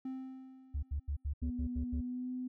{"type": "tone with exponential decay", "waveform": "triangle", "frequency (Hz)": 261.6, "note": "C4", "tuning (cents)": 0, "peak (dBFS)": -34, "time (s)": [0.05, 1.3], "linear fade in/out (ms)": 5, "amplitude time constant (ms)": 270}
{"type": "tone bursts", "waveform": "sine", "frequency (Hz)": 71.7, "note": "D2", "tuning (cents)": -41, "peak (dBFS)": -32, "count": 8, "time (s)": [0.74, 2.012], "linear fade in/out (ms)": 10, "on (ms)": 89, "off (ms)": 80}
{"type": "tone with pitch glide", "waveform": "sine", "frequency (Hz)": [246, 252.8], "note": ["B3", "B3"], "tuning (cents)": [-7, 41], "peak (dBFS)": -36, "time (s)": [1.42, 2.48], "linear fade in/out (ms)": 10, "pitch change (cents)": 48, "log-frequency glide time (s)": [1.97, 2.31]}
{"effects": ["tanh soft clip ceiling -26 dBFS"]}